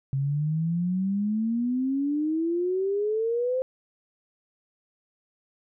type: exponential sweep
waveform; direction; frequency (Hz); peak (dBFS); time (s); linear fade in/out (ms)
sine; up; 133.9 to 523.3; -23; 0.13-3.62; 0
effects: none